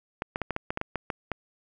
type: clicks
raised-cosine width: 0.5 ms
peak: -14 dBFS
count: 11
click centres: 0.221 / 0.359 / 0.417 / 0.507 / 0.564 / 0.705 / 0.774 / 0.814 / 0.957 / 1.102 / 1.317 s
effects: none